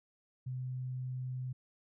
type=tone; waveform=sine; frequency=127.8 Hz; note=C3; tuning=40 cents flat; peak=-36 dBFS; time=0.46-1.53 s; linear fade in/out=10 ms; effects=none